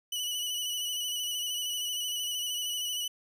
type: tone with vibrato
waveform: sawtooth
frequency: 2960 Hz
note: F#7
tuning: in tune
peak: -28 dBFS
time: 0.12-3.08 s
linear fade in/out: 5 ms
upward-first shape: square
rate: 13 Hz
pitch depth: 24 cents each way
effects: none